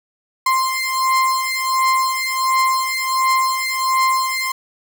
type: beating tone pair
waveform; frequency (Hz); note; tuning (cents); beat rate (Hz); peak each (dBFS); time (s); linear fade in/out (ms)
35% pulse; 1046.5 / 1047.9; C6 / C6; 0 / +2; 1.4; -17; 0.46-4.52; 5
effects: none